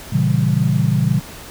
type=chord; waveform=sine; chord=A# diminished seventh; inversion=none; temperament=equal; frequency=116.54 / 138.59 / 164.81 / 196 Hz; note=A#2 / C#3 / E3 / G3; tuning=0 / 0 / 0 / 0 cents; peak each=-19 / -17 / -19 / -21 dBFS; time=0.12-1.2 s; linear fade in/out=10 ms; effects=pink hiss -36 dBFS RMS until 1.5 s